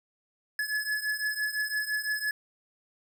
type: beating tone pair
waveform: square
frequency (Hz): 1705 / 1710.9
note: G#6 / A6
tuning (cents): +45 / -49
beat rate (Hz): 5.9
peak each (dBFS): -31 / -34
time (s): 0.59-2.31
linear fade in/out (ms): 2
effects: none